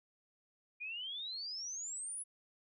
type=exponential sweep; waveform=sine; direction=up; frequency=2400 to 10430 Hz; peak=-40 dBFS; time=0.8-2.24 s; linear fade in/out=20 ms; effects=none